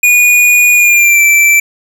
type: tone with pitch glide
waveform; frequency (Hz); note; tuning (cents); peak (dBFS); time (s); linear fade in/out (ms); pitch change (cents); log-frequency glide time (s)
square; 2452 to 2335; D#7 to D7; -26 to -11; -5; 0.03-1.6; 5; -85; 0.74-1.22
effects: none